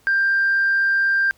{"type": "tone", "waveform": "sine", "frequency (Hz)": 1586, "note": "G6", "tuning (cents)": 20, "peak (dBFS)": -14, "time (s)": [0.07, 1.31], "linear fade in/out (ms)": 0, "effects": ["tanh soft clip ceiling -12 dBFS", "pink hiss -57 dBFS RMS until 1.37 s"]}